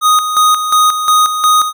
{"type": "tone with tremolo", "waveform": "square", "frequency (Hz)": 1244.5, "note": "D#6", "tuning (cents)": 0, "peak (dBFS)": -7, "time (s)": [0.01, 1.73], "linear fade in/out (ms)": 50, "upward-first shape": "square", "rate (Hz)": 2.8, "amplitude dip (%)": 60, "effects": []}